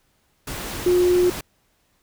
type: tone in noise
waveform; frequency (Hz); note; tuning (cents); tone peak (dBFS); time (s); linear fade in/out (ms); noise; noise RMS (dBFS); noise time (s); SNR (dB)
sine; 357.9; F4; +42; -14; 0.86-1.3; 5; pink; -31; 0.47-1.41; +14
effects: pink hiss -65 dBFS RMS until 2.02 s